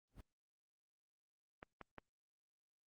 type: noise with exponential growth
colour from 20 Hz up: brown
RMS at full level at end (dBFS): -49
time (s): 0.09-0.21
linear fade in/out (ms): 5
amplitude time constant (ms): 24
type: clicks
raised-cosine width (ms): 0.5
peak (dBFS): -34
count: 3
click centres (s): 1.629 / 1.813 / 1.983
effects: Opus 32 kbps